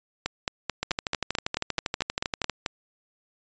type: two click trains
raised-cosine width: 0.2 ms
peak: -9 / -9 dBFS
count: 22 / 12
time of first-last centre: 0.83-2.497 / 0.26-2.662 s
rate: 12.6 / 4.58 Hz
effects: resampled to 16000 Hz